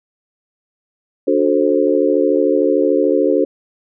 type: chord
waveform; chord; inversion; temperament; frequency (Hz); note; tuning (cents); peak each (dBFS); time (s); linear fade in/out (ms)
sine; D dominant seventh; none; just; 293.7 / 367.1 / 440.5 / 528.6; D4 / F#4 / A4 / C5; 0 / -14 / +2 / +18; -17; 1.27-3.45; 10
effects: none